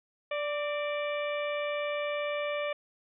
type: harmonic tone with a mistuned harmonic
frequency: 586 Hz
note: D5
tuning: 4 cents flat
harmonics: 1 / 2 / 3 / 4 / 5 / 6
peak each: -31 / -39 / -42 / -38 / -45 / -48 dBFS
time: 0.31-2.73 s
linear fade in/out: 5 ms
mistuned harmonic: 3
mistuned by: +45 cents
effects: none